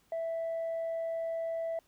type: tone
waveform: sine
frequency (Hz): 659.3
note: E5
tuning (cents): 0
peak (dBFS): -30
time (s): 0.12-1.79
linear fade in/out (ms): 2
effects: tanh soft clip ceiling -30 dBFS + pink hiss -69 dBFS RMS until 1.87 s